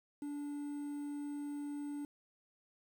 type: tone with quantisation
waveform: triangle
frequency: 289.8 Hz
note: D4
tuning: 23 cents flat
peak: -37 dBFS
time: 0.22-2.05 s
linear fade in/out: 2 ms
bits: 10
effects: none